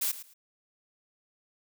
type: noise with echo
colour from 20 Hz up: blue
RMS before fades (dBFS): -29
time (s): 0.01-0.12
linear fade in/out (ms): 10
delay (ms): 110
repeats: 2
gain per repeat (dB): -14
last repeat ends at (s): 0.34
effects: none